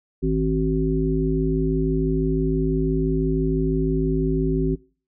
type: harmonic tone with a mistuned harmonic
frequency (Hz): 53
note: G#1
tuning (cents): +36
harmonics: 1 / 3 / 5 / 7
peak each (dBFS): -24 / -24 / -24 / -24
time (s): 0.22-4.76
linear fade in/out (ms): 20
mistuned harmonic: 7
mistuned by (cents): +34
effects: noise-tail reverb RT60 0.4 s tail -23 dB re dry